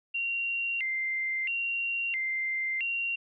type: tone with vibrato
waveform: sine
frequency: 2400 Hz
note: D7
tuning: 37 cents sharp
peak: -28 dBFS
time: 0.14-3.16 s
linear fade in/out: 10 ms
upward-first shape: square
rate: 0.75 Hz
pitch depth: 240 cents each way
effects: none